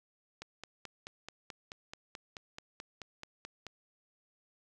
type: click train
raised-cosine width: 0.2 ms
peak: -26 dBFS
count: 16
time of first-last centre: 0.42-3.667 s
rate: 4.62 Hz
effects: none